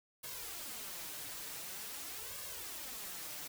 white noise with flanger, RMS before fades -45 dBFS, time 0.23-3.48 s, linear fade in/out 10 ms, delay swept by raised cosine 1.8 to 6.9 ms, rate 0.46 Hz, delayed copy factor +0.7, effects none

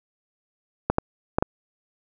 clicks, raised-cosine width 1 ms, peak -5 dBFS, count 4, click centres 0.9 / 0.984 / 1.385 / 1.425 s, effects none

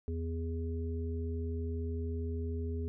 harmonic tone, 82.41 Hz, E2, in tune, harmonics 1 / 3 / 5, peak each -34 / -42 / -42 dBFS, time 0.08-2.88 s, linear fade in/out 0 ms, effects none

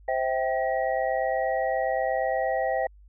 sine tone cluster, 523 / 651 / 780 / 1905 Hz, C5 / E5 / G5 / A#6, -1 / -22 / -9 / +37 cents, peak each -28 / -28 / -28 / -34 dBFS, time 0.08-2.87 s, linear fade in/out 5 ms, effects added 50 Hz sine -49 dBFS peak until 3.08 s

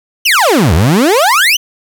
30% pulse exponential two-way sweep, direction down then up, 3136 to 73.2 to 3136 Hz, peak -4 dBFS, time 0.25-1.57 s, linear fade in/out 10 ms, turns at 0.74 s, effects none

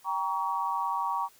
sine chord, G diminished, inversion none, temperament just, 784 / 940.8 / 1128.9 Hz, G5 / Bb5 / Db6, 0 / +16 / +31 cents, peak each -35 / -30 / -31 dBFS, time 0.04-1.29 s, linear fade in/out 50 ms, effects white hiss -59 dBFS RMS until 1.39 s

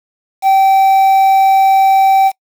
triangle tone with quantisation, 774 Hz, G5, 22 cents flat, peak -4 dBFS, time 0.42-2.32 s, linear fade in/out 50 ms, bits 5, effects noise-tail reverb RT60 0.1 s tail -25 dB re dry

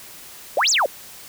sine exponential two-way sweep, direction up then down, 484.5 to 7980 to 484.5 Hz, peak -15 dBFS, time 0.57-0.86 s, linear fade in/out 2 ms, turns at 0.7 s, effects white hiss -41 dBFS RMS until 1.28 s

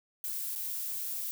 violet noise with dropouts, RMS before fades -36 dBFS, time 0.24-1.31 s, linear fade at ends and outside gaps 0 ms, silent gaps 0.552-0.559 s, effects none

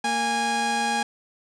sawtooth tone pair together, 231.1 / 822.8 Hz, A#3 / G#5, -15 / -16 cents, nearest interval octave + minor seventh, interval 2199 cents, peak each -26 / -19 dBFS, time 0.04-1.03 s, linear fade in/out 5 ms, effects resampled to 22050 Hz + 8-bit

